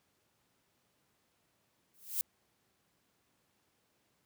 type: noise with exponential growth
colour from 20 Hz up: violet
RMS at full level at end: -30 dBFS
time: 1.94-2.21 s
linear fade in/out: 0 ms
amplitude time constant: 58 ms
effects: pink hiss -75 dBFS RMS until 4.25 s + high-pass 100 Hz 12 dB/octave